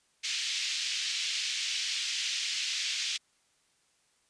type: band-pass noise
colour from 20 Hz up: pink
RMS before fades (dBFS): -33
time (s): 0.23-3.18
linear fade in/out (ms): 20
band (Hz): 2500 to 6200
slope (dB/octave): 24
effects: white hiss -70 dBFS RMS until 4.29 s + resampled to 22050 Hz

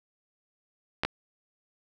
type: clicks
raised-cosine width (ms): 0.3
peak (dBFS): -10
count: 2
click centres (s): 1.035 / 1.05
effects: none

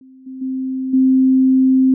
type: tone with level steps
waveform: sine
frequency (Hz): 261.6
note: C4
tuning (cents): 0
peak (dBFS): -40 / -28 / -19 / -9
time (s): 0.01-1.94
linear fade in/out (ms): 2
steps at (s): 0.26 / 0.41 / 0.93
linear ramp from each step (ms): 10
effects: none

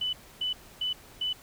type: tone bursts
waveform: sine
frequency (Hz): 2993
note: F#7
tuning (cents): +19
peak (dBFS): -27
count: 4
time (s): 0.01-1.33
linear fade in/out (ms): 5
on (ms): 120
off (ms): 280
effects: pink hiss -52 dBFS RMS until 1.42 s

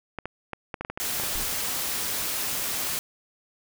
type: clicks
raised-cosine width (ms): 0.5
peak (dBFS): -17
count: 10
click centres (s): 0.187 / 0.256 / 0.533 / 0.742 / 0.81 / 0.849 / 0.9 / 0.975 / 1.199 / 1.236
type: noise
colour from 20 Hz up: white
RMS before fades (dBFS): -29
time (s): 1-2.99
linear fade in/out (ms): 0
type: noise with exponential decay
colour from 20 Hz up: brown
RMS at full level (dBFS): -32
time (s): 1.35-1.72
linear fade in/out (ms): 2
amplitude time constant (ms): 79
effects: none

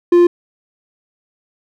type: tone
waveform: triangle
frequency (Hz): 349.2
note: F4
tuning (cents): 0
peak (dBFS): -4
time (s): 0.12-0.27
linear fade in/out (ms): 5
effects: none

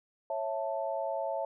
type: chord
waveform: sine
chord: A major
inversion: first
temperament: just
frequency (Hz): 550 / 660 / 880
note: C#5 / E5 / A5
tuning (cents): -14 / +2 / 0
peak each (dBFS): -35 / -34 / -37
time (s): 0.3-1.45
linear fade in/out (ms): 2
effects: none

